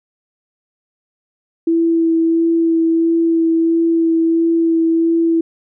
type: tone with vibrato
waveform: sine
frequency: 330 Hz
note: E4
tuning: 2 cents sharp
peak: -11 dBFS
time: 1.67-5.41 s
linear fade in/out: 5 ms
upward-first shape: sine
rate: 1.5 Hz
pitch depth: 13 cents each way
effects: none